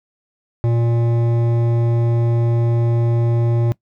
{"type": "tone with hard clipping", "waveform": "sine", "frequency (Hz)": 117.3, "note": "A#2", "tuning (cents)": 11, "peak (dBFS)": -16, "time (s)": [0.64, 3.72], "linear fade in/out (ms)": 0, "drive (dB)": 12, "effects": ["noise-tail reverb RT60 0.1 s tail -21 dB re dry"]}